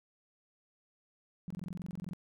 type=tone bursts; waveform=sine; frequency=178.1 Hz; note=F3; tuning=34 cents sharp; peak=-37 dBFS; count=15; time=1.48-2.134 s; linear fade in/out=0 ms; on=24 ms; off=21 ms; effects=none